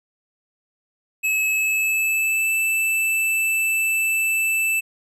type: tone with pitch glide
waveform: square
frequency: 2584 to 2643 Hz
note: E7 to E7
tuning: -35 to +4 cents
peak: -19 dBFS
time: 1.23-4.81 s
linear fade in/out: 20 ms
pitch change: +39 cents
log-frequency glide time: 1.48-2.53 s
effects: none